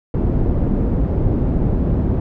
pink low-pass noise, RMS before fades -17 dBFS, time 0.14-2.2 s, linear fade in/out 2 ms, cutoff 330 Hz, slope 12 dB/octave, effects none

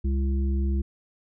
harmonic tone, 67.6 Hz, C#2, 43 cents flat, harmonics 1 / 3 / 5, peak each -22 / -32 / -36 dBFS, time 0.04-0.82 s, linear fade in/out 10 ms, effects none

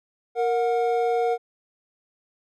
triangle tone pair together, 466.2 / 729.2 Hz, A#4 / F#5, 0 / -25 cents, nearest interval minor sixth, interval 775 cents, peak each -20 / -22 dBFS, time 0.35-1.38 s, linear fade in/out 50 ms, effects none

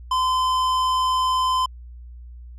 sine tone with tanh clipping, 1026 Hz, C6, 34 cents flat, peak -20 dBFS, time 0.11-1.66 s, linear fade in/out 5 ms, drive 14 dB, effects added 60 Hz sine -37 dBFS peak until 2.58 s

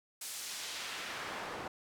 pink noise with band-pass filter sweep, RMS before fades -42 dBFS, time 0.21-1.68 s, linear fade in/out 5 ms, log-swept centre 9800 to 700 Hz, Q 0.71, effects none

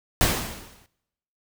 pink noise with exponential decay, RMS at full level -18 dBFS, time 0.21-0.86 s, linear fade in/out 0 ms, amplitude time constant 140 ms, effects noise-tail reverb RT60 0.9 s tail -22 dB re dry

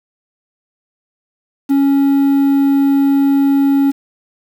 triangle tone with quantisation, 277.2 Hz, C#4, in tune, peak -7 dBFS, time 1.69-3.92 s, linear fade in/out 20 ms, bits 6, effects none

